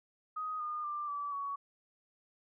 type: tone with pitch steps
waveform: sine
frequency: 1252 / 1218.5 / 1185.8 / 1154.1 / 1123.2 Hz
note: D#6 / D#6 / D6 / D6 / C#6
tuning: +10 / -37 / +16 / -31 / +22 cents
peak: -35 dBFS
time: 0.36-1.56 s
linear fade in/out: 10 ms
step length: 240 ms
effects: none